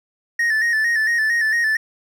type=tone with vibrato; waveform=triangle; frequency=1810 Hz; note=A6; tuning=48 cents sharp; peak=-14 dBFS; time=0.39-1.77 s; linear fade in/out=5 ms; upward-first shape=square; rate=4.4 Hz; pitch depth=56 cents each way; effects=none